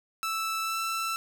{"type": "tone with pitch glide", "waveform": "sawtooth", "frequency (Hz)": [1318.5, 1331.5], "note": ["E6", "E6"], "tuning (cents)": [0, 17], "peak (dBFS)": -25, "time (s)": [0.23, 1.16], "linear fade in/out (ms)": 0, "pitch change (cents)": 17, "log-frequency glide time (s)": [0.62, 0.79], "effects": []}